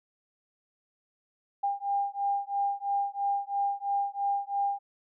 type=beating tone pair; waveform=sine; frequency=800 / 803 Hz; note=G5 / G5; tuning=+35 / +41 cents; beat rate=3 Hz; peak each=-30 dBFS; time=1.63-4.79 s; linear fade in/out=10 ms; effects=none